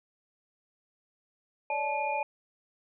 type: tone cluster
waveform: sine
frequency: 564 / 599 / 866 / 2430 Hz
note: C#5 / D5 / A5 / D#7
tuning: +30 / +34 / -28 / -42 cents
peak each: -36 / -37 / -30 / -35 dBFS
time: 1.7-2.23 s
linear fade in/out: 2 ms
effects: none